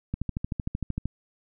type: click train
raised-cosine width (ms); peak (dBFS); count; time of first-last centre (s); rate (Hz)
5; -16; 13; 0.14-1.056; 13.1
effects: none